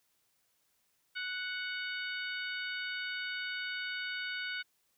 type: harmonic tone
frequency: 740 Hz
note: F#5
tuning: in tune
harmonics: 2 / 3 / 4 / 5 / 6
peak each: -38 / -42 / -44 / -46 / -48 dBFS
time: 1.15-4.63 s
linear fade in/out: 20 ms
effects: white hiss -75 dBFS RMS until 4.97 s